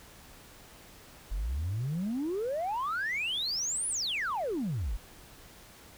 sine exponential two-way sweep, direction up then down, 41.36 to 10210 to 41.36 Hz, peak -28 dBFS, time 1.31-4.97 s, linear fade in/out 10 ms, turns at 3.88 s, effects tanh soft clip ceiling -27 dBFS + pink hiss -53 dBFS RMS until 5.97 s

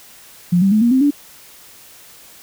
sine tone with pitch steps, 176.3 / 194.49 / 214.6 / 236.7 / 261.1 / 288.1 Hz, F3 / G3 / A3 / A#3 / C4 / D4, +17 / -13 / -43 / +27 / -3 / -33 cents, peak -10 dBFS, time 0.52-1.108 s, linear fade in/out 10 ms, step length 98 ms, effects white hiss -43 dBFS RMS until 2.42 s

